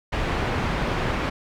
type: low-pass noise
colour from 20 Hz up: pink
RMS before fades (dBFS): -25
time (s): 0.12-1.3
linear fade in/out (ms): 10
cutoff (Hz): 2400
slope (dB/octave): 12
effects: none